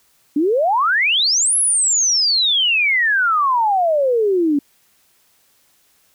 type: exponential two-way sweep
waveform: sine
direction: up then down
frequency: 277.2 to 11130 to 277.2 Hz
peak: -13 dBFS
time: 0.36-4.59 s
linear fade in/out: 5 ms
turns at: 1.57 s
effects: white hiss -58 dBFS RMS until 6.14 s